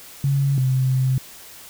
sine tone pair in turn, 138.59 / 130.47 Hz, C#3 / C3, 0 / -5 cents, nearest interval minor second, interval 105 cents, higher first, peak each -16 dBFS, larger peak neither, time 0.24-0.58 / 0.58-1.18 s, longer second, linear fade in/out 2 ms, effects white hiss -42 dBFS RMS until 1.69 s

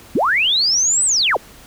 sine linear two-way sweep, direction up then down, 155.56 to 8290 to 317.5 Hz, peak -13 dBFS, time 0.15-1.37 s, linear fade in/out 5 ms, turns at 1.05 s, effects pink hiss -43 dBFS RMS until 1.66 s

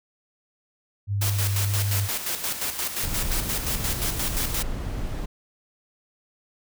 sine tone with vibrato, 100 Hz, G2, 35 cents sharp, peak -22 dBFS, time 1.07-2.09 s, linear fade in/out 50 ms, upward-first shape square, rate 1.7 Hz, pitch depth 13 cents each way
white noise with tremolo, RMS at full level -27 dBFS, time 1.21-4.63 s, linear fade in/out 10 ms, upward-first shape square, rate 5.7 Hz, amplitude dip 55%
brown noise, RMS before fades -29 dBFS, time 3.03-5.26 s, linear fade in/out 10 ms
effects none

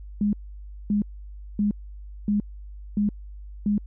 sine tone bursts, 206.5 Hz, G#3, 10 cents flat, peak -19 dBFS, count 6, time 0.21-3.78 s, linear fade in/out 2 ms, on 120 ms, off 570 ms, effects added 50 Hz sine -37 dBFS peak until 3.86 s

